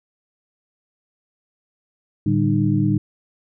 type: tone cluster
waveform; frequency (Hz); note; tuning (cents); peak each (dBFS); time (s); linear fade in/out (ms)
sine; 110.6 / 147.2 / 196.9 / 305.6; A2 / D3 / G3 / D#4; +9 / +4 / +8 / -31; -21; 2.26-2.98; 5
effects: none